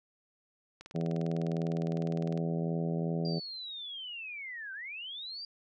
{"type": "click train", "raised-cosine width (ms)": 0.2, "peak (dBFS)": -30, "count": 32, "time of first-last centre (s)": [0.81, 2.376], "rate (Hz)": 19.8}
{"type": "harmonic tone", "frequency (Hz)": 82.7, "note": "E2", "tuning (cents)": 6, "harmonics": [2, 3, 4, 5, 6, 7, 8, 9], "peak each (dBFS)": [-31, -40, -42, -39, -45, -43, -46, -49], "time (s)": [0.94, 3.4], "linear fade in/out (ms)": 20}
{"type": "linear two-way sweep", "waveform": "sine", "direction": "down then up", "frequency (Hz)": [4800, 1517, 4800], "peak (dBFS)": -39, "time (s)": [3.25, 5.45], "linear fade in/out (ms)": 2, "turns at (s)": 4.73}
{"effects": []}